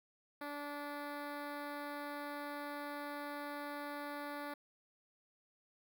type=tone with notch filter; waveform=10% pulse; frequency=290 Hz; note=D4; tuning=22 cents flat; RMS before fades=-44 dBFS; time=0.41-4.54 s; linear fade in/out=5 ms; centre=7000 Hz; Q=0.56; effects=none